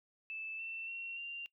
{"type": "tone with pitch steps", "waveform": "sine", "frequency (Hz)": [2632, 2680, 2728, 2777], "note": ["E7", "E7", "F7", "F7"], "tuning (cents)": [-3, 28, -41, -10], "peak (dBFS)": -40, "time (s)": [0.3, 1.46], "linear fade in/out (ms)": 0, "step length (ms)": 290, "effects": ["noise-tail reverb RT60 0.1 s tail -23 dB re dry"]}